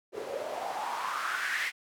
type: noise with band-pass filter sweep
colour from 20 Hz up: white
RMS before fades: -34 dBFS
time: 0.12-1.72 s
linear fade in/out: 50 ms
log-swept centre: 420 to 2100 Hz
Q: 5
effects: none